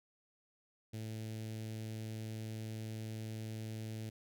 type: tone with notch filter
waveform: sawtooth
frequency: 110 Hz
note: A2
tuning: in tune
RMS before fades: -43 dBFS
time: 0.93-4.1 s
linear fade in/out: 10 ms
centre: 1100 Hz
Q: 0.55
effects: none